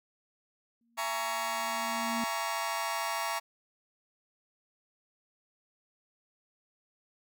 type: tone with exponential growth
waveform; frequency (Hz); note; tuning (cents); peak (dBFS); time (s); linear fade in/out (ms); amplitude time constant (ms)
sine; 233.1; A#3; 0; -31; 0.81-2.24; 2; 310
type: chord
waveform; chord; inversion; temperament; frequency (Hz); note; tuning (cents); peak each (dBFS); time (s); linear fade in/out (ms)
sawtooth; A# half-diminished seventh; second; just; 671.3 / 839.1 / 932.3 / 1118.8; E5 / G#5 / A#5 / C#6; +31 / +18 / 0 / +16; -34 / -35 / -32 / -32; 0.97-3.4; 20
effects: none